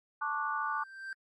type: chord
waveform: sine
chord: D major seventh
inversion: second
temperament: just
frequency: 881 / 1101.2 / 1174.7 / 1468.3 Hz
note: A5 / C#6 / D6 / F#6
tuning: +2 / -12 / 0 / -14 cents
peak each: -37 / -39 / -34 / -36 dBFS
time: 0.21-0.84 s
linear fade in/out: 10 ms
type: tone with exponential growth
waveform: triangle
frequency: 1568 Hz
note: G6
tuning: in tune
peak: -34 dBFS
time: 0.39-1.13 s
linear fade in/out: 2 ms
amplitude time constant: 160 ms
effects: MP3 48 kbps